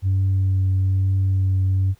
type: tone with vibrato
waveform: sine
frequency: 95.3 Hz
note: G2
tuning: 48 cents flat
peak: -14 dBFS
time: 0.02-1.95 s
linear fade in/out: 50 ms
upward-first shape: triangle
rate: 1.1 Hz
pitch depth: 14 cents each way
effects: tanh soft clip ceiling -14 dBFS + pink hiss -59 dBFS RMS until 1.99 s